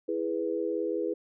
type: chord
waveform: sine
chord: E major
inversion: none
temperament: equal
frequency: 329.6 / 415.3 / 493.9 Hz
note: E4 / G#4 / B4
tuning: 0 / 0 / 0 cents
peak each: -32 dBFS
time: 0.08-1.14 s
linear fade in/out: 10 ms
effects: none